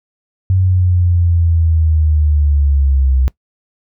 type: linear sweep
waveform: sine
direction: down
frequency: 94.3 to 64.1 Hz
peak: -9 dBFS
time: 0.5-3.28 s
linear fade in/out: 0 ms
effects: noise-tail reverb RT60 0.1 s tail -21 dB re dry